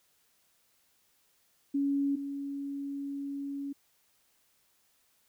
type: tone pair in turn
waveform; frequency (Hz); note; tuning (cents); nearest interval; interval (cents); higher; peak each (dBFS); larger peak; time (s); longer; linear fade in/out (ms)
sine; 280 / 280; C#4 / C#4; +18 / +18; unison; 0; neither; -26 / -34; first; 1.74-2.16 / 2.16-3.73; second; 10
effects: white hiss -70 dBFS RMS until 5.28 s